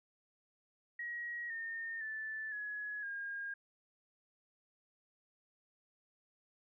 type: tone with pitch steps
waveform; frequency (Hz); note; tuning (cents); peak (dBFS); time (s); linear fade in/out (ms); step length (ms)
sine; 1900 / 1825.8 / 1754.4 / 1685.9 / 1620; A#6 / A#6 / A6 / G#6 / G#6; +33 / -36 / -6 / +26 / -43; -39; 0.99-3.54; 5; 510
effects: none